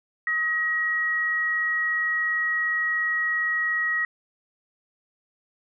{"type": "tone pair together", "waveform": "sine", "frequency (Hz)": [1268, 1901.4], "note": ["D#6", "A#6"], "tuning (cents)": [32, 34], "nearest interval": "perfect fifth", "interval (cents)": 702, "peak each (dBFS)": [-33, -22], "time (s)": [0.27, 4.05], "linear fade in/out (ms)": 2, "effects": []}